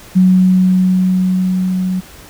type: tone with level ramp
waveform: sine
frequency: 185 Hz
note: F#3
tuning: in tune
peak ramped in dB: -5 to -14 dBFS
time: 0.15-2.01 s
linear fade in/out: 20 ms
effects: pink hiss -38 dBFS RMS until 2.29 s